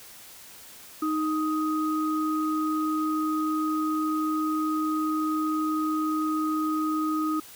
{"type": "tone pair together", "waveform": "sine", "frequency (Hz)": [311.1, 1251.2], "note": ["D#4", "D#6"], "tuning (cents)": [0, 9], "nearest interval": "2 octaves", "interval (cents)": 2409, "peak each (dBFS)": [-25, -29], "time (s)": [1.02, 7.4], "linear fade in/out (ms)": 5, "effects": ["white hiss -47 dBFS RMS until 7.55 s"]}